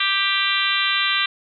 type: harmonic tone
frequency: 393.5 Hz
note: G4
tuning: 7 cents sharp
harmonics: 3 / 4 / 5 / 6 / 7 / 8 / 9 / 10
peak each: -26 / -26 / -26 / -26 / -26 / -26 / -26 / -26 dBFS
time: 0-1.26 s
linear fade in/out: 5 ms
effects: none